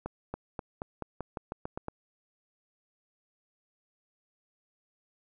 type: accelerating click train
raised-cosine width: 1 ms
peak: -21 dBFS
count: 11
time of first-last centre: 0.06-1.884 s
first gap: 280 ms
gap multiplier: 0.9
effects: none